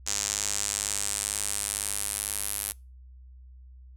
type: tone with band-pass filter sweep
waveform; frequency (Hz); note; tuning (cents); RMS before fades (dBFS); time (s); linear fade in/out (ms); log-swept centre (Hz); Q
sawtooth; 102.1; G#2; -29; -31; 0.06-2.73; 20; 6900 to 11000; 3.1
effects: noise-tail reverb RT60 0.3 s tail -26 dB re dry + added 63 Hz sine -46 dBFS peak until 3.96 s